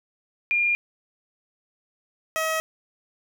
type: tone pair in turn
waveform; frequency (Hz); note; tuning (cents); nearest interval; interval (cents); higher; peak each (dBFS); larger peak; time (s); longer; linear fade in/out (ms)
sine / 15% pulse; 2409 / 638.1; D7 / D#5; +43 / +44; octave + major seventh; 2299; first; -19 / -17; second; 0.51-0.75 / 2.36-2.6; neither; 0
effects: none